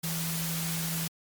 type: tone in noise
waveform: sine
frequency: 164.81 Hz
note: E3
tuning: in tune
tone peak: -32 dBFS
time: 0.03-1.08 s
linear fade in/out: 10 ms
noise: white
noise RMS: -34 dBFS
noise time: 0.03-1.08 s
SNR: -1 dB
effects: MP3 96 kbps